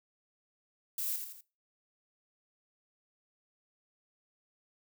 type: noise with echo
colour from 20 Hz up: violet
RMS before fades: -35 dBFS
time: 0.98-1.16 s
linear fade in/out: 2 ms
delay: 83 ms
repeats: 3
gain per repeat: -6 dB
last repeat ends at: 1.409 s
effects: noise-tail reverb RT60 0.3 s tail -20 dB re dry